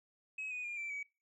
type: tone with pitch steps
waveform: sine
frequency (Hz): 2556 / 2482 / 2410 / 2340 / 2272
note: D#7 / D#7 / D7 / D7 / C#7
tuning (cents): +46 / -5 / +44 / -7 / +42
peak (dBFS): -37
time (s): 0.38-1.03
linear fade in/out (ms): 5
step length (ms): 130
effects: noise-tail reverb RT60 0.3 s tail -22 dB re dry + tanh soft clip ceiling -36 dBFS